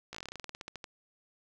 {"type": "slowing click train", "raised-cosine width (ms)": 0.2, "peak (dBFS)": -24, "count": 18, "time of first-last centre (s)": [0.13, 0.842], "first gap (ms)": 16, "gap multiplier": 1.11, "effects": []}